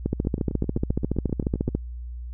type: two click trains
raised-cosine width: 3 ms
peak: -17 / -10 dBFS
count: 12 / 25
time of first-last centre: 0.25-1.688 / 0.06-1.75 s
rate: 7.65 / 14.2 Hz
effects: added 60 Hz sine -32 dBFS peak until 2.33 s